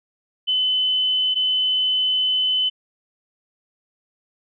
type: tone pair in turn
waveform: sine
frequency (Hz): 3027 / 3027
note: F#7 / F#7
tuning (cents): +39 / +39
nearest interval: unison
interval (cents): 0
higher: neither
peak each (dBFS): -17 / -17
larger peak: neither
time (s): 0.47-1.35 / 1.35-2.7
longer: second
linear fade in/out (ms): 20
effects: none